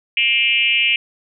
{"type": "tone with frequency modulation", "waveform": "sine", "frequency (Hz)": 2611, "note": "E7", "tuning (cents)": -17, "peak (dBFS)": -13, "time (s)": [0.17, 0.96], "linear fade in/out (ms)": 2, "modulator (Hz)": 244, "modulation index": 1.5, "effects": []}